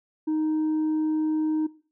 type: tone with tanh clipping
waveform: triangle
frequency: 311.1 Hz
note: D#4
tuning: in tune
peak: -23 dBFS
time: 0.27-1.67 s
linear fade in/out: 10 ms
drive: 7 dB
effects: noise-tail reverb RT60 0.4 s tail -19 dB re dry